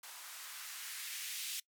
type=noise with band-pass filter sweep; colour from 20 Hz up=violet; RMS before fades=-45 dBFS; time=0.03-1.6 s; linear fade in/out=5 ms; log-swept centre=860 to 2900 Hz; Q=1.3; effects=noise-tail reverb RT60 0.1 s tail -22 dB re dry